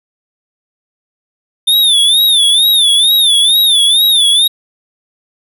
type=tone with vibrato; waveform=square; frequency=3580 Hz; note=A7; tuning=29 cents sharp; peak=-7 dBFS; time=1.67-4.48 s; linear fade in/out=10 ms; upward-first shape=sine; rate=2.2 Hz; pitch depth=120 cents each way; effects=none